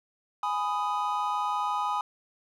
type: chord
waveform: triangle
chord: G# minor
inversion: none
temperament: just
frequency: 830.6 / 996.7 / 1245.9 Hz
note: G#5 / B5 / D#6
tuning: 0 / +16 / +2 cents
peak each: -29 dBFS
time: 0.43-2.01 s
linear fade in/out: 2 ms
effects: none